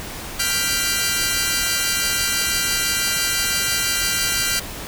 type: chord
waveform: 10% pulse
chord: G dominant seventh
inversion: third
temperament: equal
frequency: 1396.9 / 1568 / 1975.5 / 2349 Hz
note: F6 / G6 / B6 / D7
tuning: 0 / 0 / 0 / 0 cents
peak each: -16 dBFS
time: 0.39-4.6 s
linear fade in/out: 10 ms
effects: pink hiss -32 dBFS RMS until 4.87 s